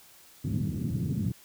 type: band-pass noise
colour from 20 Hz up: pink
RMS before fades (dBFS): -30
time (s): 0.44-1.32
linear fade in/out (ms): 5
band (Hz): 100 to 230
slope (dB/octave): 24
effects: white hiss -55 dBFS RMS until 1.44 s